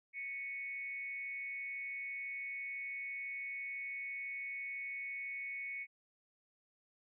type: tone with amplitude modulation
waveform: sine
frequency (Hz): 2217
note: C#7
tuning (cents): 0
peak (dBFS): -37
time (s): 0.13-5.87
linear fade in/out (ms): 50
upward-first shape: sine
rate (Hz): 262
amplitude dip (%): 60
effects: none